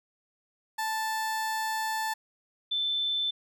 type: tone pair in turn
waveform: 30% pulse / sine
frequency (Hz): 880 / 3531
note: A5 / A7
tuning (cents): 0 / +5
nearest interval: 2 octaves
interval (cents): 2405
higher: second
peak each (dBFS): -26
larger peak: neither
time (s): 0.78-2.14 / 2.71-3.31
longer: first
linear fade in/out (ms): 10
effects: none